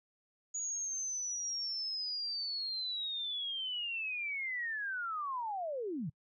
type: linear sweep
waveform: sine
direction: down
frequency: 6800 to 127.4 Hz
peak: -35 dBFS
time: 0.54-6.1 s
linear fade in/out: 10 ms
effects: noise-tail reverb RT60 0.1 s tail -26 dB re dry